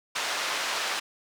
pink band-pass noise, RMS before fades -30 dBFS, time 0.15-1 s, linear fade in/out 10 ms, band 850 to 5900 Hz, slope 12 dB/octave, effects none

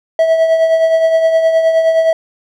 triangle tone with tremolo, 650 Hz, E5, 24 cents flat, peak -4 dBFS, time 0.19-2.13 s, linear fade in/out 2 ms, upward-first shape triangle, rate 9.6 Hz, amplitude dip 55%, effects none

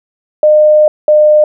sine tone pair in turn, 608 / 605.3 Hz, D#5 / D#5, -40 / -48 cents, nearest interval unison, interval 8 cents, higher first, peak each -3 dBFS, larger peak neither, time 0.43-0.88 / 1.08-1.44 s, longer first, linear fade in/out 2 ms, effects none

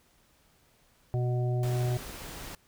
harmonic tone, 123.47 Hz, B2, in tune, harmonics 1 / 3 / 5 / 6, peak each -26 / -36 / -40 / -42 dBFS, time 1.14-1.97 s, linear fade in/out 0 ms
pink noise, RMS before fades -42 dBFS, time 1.63-2.55 s, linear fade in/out 2 ms
effects pink hiss -65 dBFS RMS until 2.67 s

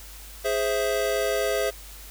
square chord, Ab augmented, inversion none, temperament equal, 415.3 / 523.3 / 659.3 Hz, Ab4 / C5 / E5, 0 / 0 / 0 cents, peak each -28 dBFS, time 0.44-1.71 s, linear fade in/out 20 ms, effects added 50 Hz sine -43 dBFS peak until 2.1 s + white hiss -45 dBFS RMS until 2.1 s

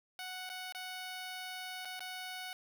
10% pulse tone with dropouts, 740 Hz, F#5, in tune, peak -33 dBFS, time 0.19-2.53 s, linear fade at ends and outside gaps 1 ms, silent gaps 0.492-0.499 / 0.724-0.748 / 1.849-1.854 / 1.994-2.005 s, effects none

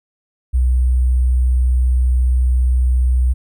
sine tone with sample-and-hold, 62.7 Hz, B1, 27 cents sharp, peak -11 dBFS, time 0.53-3.34 s, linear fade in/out 20 ms, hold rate 8820 Hz, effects none

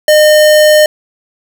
square tone, 609 Hz, D#5, 37 cents flat, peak -4 dBFS, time 0.08-0.86 s, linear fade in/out 2 ms, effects none

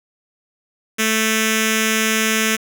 5% pulse tone with notch filter, 220 Hz, A3, in tune, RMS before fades -18 dBFS, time 0.98-2.57 s, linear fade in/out 20 ms, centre 830 Hz, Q 0.54, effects 7-bit

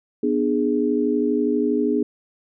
sine chord, G# diminished, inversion first, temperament equal with one note detuned, 246.9 / 299.3 / 415.3 Hz, B3 / D4 / G#4, 0 / +33 / 0 cents, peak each -22 dBFS, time 0.23-2.03 s, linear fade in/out 5 ms, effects none

